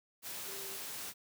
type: tone in noise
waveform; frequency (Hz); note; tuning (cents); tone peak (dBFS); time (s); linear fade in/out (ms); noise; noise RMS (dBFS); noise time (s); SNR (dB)
sine; 392; G4; 0; -50; 0.45-0.78; 50; white; -43; 0.22-1.14; -10
effects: high-pass 100 Hz 12 dB/octave